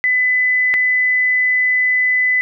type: tone pair in turn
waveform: sine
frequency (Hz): 2005 / 2005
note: B6 / B6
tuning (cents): +26 / +26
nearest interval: unison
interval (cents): 0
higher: neither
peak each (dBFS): -12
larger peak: neither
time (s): 0.04-0.74 / 0.74-2.41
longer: second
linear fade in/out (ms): 0
effects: none